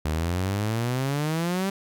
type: exponential sweep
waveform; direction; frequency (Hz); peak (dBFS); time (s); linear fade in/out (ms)
sawtooth; up; 74.7 to 198.3; -20; 0.05-1.7; 5
effects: none